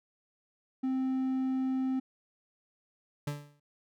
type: tone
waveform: triangle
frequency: 261.6 Hz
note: C4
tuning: in tune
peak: -26 dBFS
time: 0.83-2 s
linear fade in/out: 10 ms
type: tone with exponential decay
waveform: 40% pulse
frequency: 145.7 Hz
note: D3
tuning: 13 cents flat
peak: -29 dBFS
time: 3.27-3.6 s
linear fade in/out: 5 ms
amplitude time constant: 70 ms
effects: none